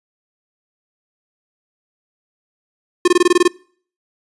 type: tone bursts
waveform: square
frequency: 356.4 Hz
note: F4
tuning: 35 cents sharp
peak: -8 dBFS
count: 9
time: 3.05-3.479 s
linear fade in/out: 5 ms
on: 29 ms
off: 21 ms
effects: noise-tail reverb RT60 0.5 s tail -25 dB re dry + resampled to 24000 Hz